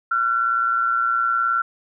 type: tone pair together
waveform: sine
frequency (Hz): 1360.7 / 1480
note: F6 / F#6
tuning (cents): -45 / 0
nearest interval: minor second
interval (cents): 145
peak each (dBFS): -18 / -25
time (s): 0.11-1.62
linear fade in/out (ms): 5
effects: none